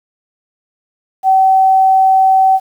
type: tone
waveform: sine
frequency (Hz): 764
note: G5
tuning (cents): -45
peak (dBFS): -6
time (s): 1.23-2.6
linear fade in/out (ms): 50
effects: 7-bit